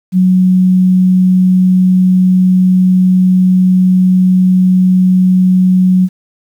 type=tone; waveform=sine; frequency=184.4 Hz; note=F#3; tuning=6 cents flat; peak=-5 dBFS; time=0.12-6.09 s; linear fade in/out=50 ms; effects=7-bit